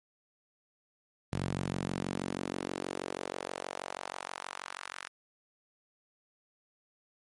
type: tone with high-pass filter sweep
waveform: sawtooth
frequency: 46.25 Hz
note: F#1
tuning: in tune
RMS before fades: -38 dBFS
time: 1.32-5.09 s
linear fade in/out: 10 ms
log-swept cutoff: 120 to 1500 Hz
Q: 1.5
effects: MP3 48 kbps